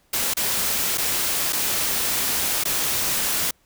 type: noise with dropouts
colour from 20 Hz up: white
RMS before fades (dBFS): -23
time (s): 0.13-3.51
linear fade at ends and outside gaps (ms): 5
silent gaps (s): 0.338-0.368 / 0.975-0.98 / 1.525-1.529 / 2.638-2.652
effects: pink hiss -62 dBFS RMS until 3.65 s